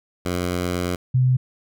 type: tone pair in turn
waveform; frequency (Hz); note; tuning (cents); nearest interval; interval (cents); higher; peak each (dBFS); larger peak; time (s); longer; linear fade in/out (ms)
10% pulse / sine; 89 / 127.73; F2 / C3; +33 / -41; tritone; 626; second; -14; neither; 0.25-0.96 / 1.14-1.37; first; 10
effects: none